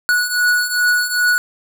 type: beating tone pair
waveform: square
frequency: 1465 / 1467.5 Hz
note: F#6 / F#6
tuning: -18 / -15 cents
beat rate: 2.5 Hz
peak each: -20 / -16 dBFS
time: 0.09-1.38 s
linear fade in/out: 0 ms
effects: none